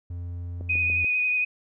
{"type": "tone", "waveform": "triangle", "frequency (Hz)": 87.31, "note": "F2", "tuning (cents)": 0, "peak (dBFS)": -29, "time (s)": [0.1, 1.05], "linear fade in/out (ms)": 5}
{"type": "click train", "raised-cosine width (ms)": 2, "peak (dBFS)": -27, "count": 4, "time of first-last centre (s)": [0.61, 1.045], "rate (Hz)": 6.9}
{"type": "tone with vibrato", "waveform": "sine", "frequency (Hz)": 2489, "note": "D#7", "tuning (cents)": 0, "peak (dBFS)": -21, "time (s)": [0.69, 1.45], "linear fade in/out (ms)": 10, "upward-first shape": "triangle", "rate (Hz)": 11, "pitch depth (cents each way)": 23}
{"effects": []}